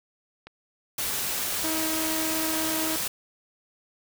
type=click train; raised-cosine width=0.3 ms; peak=-26 dBFS; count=4; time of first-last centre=0.47-2.066 s; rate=1.88 Hz
type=noise; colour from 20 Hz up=white; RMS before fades=-29 dBFS; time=0.98-3.08 s; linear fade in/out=5 ms
type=tone; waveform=sawtooth; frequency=318.3 Hz; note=D#4; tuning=39 cents sharp; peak=-25 dBFS; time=1.64-2.96 s; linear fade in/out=2 ms
effects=none